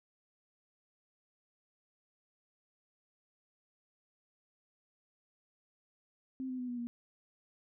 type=tone with pitch steps; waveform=sine; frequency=261.6 / 255.5 / 249.5 / 243.7 / 238 Hz; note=C4 / C4 / B3 / B3 / A#3; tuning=0 / -41 / +18 / -23 / +36 cents; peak=-36 dBFS; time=6.4-6.87 s; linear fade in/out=0 ms; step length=94 ms; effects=none